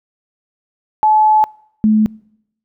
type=tone pair in turn; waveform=sine; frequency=860 / 215.6 Hz; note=A5 / A3; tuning=-40 / -35 cents; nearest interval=2 octaves; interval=2395 cents; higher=first; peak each=-8 dBFS; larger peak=neither; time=1.03-1.44 / 1.84-2.06 s; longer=first; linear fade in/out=0 ms; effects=noise-tail reverb RT60 0.8 s tail -26 dB re dry